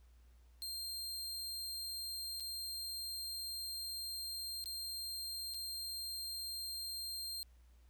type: tone with dropouts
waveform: sawtooth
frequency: 4186 Hz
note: C8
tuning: in tune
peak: -38 dBFS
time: 0.62-7.43 s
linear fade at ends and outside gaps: 0 ms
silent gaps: 2.399-2.405 / 4.641-4.658 / 5.538-5.544 s
effects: added 60 Hz sine -60 dBFS peak until 7.89 s + pink hiss -75 dBFS RMS until 7.89 s